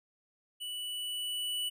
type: tone with level ramp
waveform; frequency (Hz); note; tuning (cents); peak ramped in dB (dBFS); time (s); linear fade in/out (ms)
square; 2960; F#7; 0; -38 to -32; 0.6-1.7; 20
effects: none